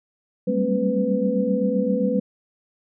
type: tone cluster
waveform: sine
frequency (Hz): 192.5 / 200.1 / 228 / 266.4 / 499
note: G3 / G3 / A#3 / C4 / B4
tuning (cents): -31 / +36 / -38 / +31 / +18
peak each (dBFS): -27 / -24 / -26 / -27 / -23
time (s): 0.47-2.2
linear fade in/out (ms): 10
effects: none